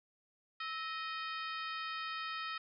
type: harmonic tone with a mistuned harmonic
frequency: 622.3 Hz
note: D#5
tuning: in tune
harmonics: 2 / 3 / 4 / 5 / 6 / 7 / 8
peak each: -41 / -45 / -47 / -49 / -51 / -52 / -53 dBFS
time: 0.6-2.58 s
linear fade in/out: 5 ms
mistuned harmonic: 2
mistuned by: +79 cents
effects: none